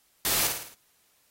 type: noise with echo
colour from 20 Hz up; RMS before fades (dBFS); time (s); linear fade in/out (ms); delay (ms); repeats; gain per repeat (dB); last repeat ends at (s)
white; -26; 0.25-0.47; 0; 54; 5; -5; 0.74
effects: white hiss -66 dBFS RMS until 1.3 s + AAC 48 kbps